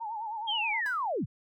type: tone with vibrato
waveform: sine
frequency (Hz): 878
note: A5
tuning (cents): -4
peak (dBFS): -33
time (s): 0-0.81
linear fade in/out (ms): 20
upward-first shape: sine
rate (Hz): 9.5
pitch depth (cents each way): 96
type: linear sweep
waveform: sine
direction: down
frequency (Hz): 3292 to 70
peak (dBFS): -28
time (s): 0.47-1.26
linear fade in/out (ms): 20
type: tone with exponential decay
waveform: 30% pulse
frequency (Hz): 987.8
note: B5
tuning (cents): 0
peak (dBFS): -35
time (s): 0.86-1.07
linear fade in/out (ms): 0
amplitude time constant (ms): 44
effects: none